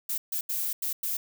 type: noise bursts at uneven times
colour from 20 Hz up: violet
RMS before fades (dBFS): -30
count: 5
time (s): 0.09-0.18 / 0.32-0.41 / 0.49-0.73 / 0.82-0.93 / 1.03-1.17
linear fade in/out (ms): 5
effects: none